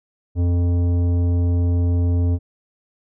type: tone with tanh clipping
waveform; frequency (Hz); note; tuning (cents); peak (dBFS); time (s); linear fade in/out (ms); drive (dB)
triangle; 87.31; F2; 0; -17; 0.35-2.39; 50; 16
effects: none